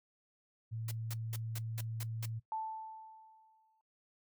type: tone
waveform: sine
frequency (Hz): 112.5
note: A2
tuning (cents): +39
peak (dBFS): -38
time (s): 0.71-2.4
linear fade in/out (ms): 20
type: noise bursts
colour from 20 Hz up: white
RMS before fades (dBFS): -44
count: 7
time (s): 0.88-2.258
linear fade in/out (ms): 5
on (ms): 34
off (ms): 190
type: tone with exponential decay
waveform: sine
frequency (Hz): 880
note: A5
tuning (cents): 0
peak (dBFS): -34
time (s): 2.52-3.81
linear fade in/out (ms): 1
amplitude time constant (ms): 280
effects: noise-tail reverb RT60 0.1 s tail -17 dB re dry